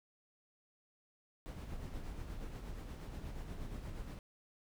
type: noise with tremolo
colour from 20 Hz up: brown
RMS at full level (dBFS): -43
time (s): 1.46-4.19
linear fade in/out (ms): 0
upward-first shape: sine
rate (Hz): 8.4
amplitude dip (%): 40
effects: none